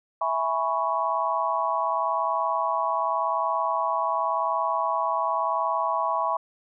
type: chord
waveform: sine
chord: C# minor seventh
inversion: first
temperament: equal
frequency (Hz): 659.3 / 830.6 / 987.8 / 1108.7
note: E5 / G#5 / B5 / C#6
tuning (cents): 0 / 0 / 0 / 0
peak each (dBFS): -29 / -30 / -27 / -27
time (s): 0.21-6.37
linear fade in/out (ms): 5
effects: none